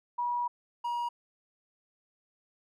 sine / triangle tone pair in turn, 966 / 954.9 Hz, B5 / A#5, -39 / +41 cents, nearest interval unison, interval 20 cents, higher first, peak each -28 dBFS, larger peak neither, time 0.18-0.48 / 0.84-1.09 s, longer first, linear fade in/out 10 ms, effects none

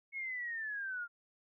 sine linear sweep, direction down, 2197 to 1386 Hz, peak -37 dBFS, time 0.12-1.08 s, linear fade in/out 50 ms, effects none

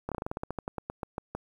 slowing click train, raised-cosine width 1 ms, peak -19 dBFS, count 17, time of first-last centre 0.09-1.35 s, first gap 27 ms, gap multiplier 1.13, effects 9-bit

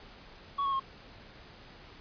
triangle tone with pitch steps, 1120 / 1097.6 / 1075.6 Hz, C#6 / C#6 / C6, +18 / -17 / +47 cents, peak -26 dBFS, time 0.58-0.799 s, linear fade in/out 10 ms, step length 73 ms, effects pink hiss -52 dBFS RMS until 2 s + resampled to 11025 Hz

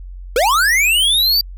square linear sweep, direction up, 435.5 to 4699 Hz, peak -12 dBFS, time 0.36-1.41 s, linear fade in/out 2 ms, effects added 45 Hz sine -29 dBFS peak until 1.57 s

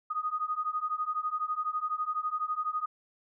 sine beating tone pair, 1236 / 1248 Hz, D#6 / D#6, -12 / +5 cents, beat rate 12 Hz, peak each -33 / -32 dBFS, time 0.1-2.86 s, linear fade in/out 10 ms, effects none

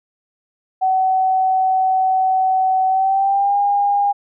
sine tone with pitch glide, 755 to 809.2 Hz, F#5 to G#5, +35 to -45 cents, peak -13 dBFS, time 0.81-4.13 s, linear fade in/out 20 ms, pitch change +120 cents, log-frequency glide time 2.87-3.57 s, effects none

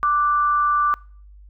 sine tone pair together, 1174.7 / 1480 Hz, D6 / F#6, 0 / 0 cents, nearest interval major third, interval 400 cents, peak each -16 / -27 dBFS, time 0.03-0.94 s, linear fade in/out 0 ms, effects noise-tail reverb RT60 0.5 s tail -25 dB re dry + added 50 Hz sine -42 dBFS peak until 1.49 s

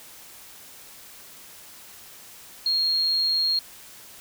sine tone, 4254 Hz, C8, 28 cents sharp, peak -20 dBFS, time 2.66-3.59 s, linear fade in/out 2 ms, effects white hiss -46 dBFS RMS until 4.2 s

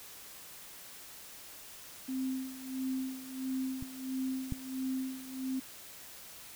sine tone with tremolo, 261.6 Hz, C4, in tune, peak -31 dBFS, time 2.08-5.6 s, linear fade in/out 10 ms, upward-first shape sine, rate 1.5 Hz, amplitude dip 80%
clicks, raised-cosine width 5 ms, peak -29 / -22 dBFS, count 2, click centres 3.825 / 4.523 s
effects white hiss -50 dBFS RMS until 6.55 s

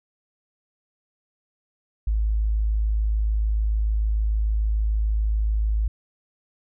sine tone, 53.4 Hz, G#1, 49 cents sharp, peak -19 dBFS, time 2.07-5.88 s, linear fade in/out 5 ms, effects none

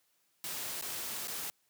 white noise with dropouts, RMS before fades -39 dBFS, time 0.44-1.5 s, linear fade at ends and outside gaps 0 ms, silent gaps 0.812-0.824 / 1.273-1.281 s, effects white hiss -74 dBFS RMS until 1.69 s + high-pass 100 Hz 12 dB/octave

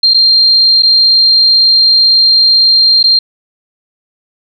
sine tone with dropouts, 4186 Hz, C8, in tune, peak -4 dBFS, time 0.03-3.19 s, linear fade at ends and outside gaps 5 ms, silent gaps 0.137-0.143 / 0.824-0.831 / 3.029-3.039 s, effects none

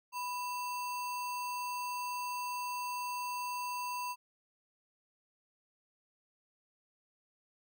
sine tone with sample-and-hold, 987.8 Hz, B5, in tune, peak -35 dBFS, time 0.12-4.16 s, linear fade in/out 50 ms, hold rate 3675 Hz, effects none

